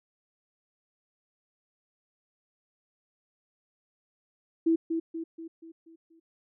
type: tone with echo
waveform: sine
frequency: 328 Hz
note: E4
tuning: 9 cents flat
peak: -20 dBFS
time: 4.66-4.76 s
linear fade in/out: 10 ms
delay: 240 ms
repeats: 6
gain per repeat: -6 dB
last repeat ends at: 6.2 s
effects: none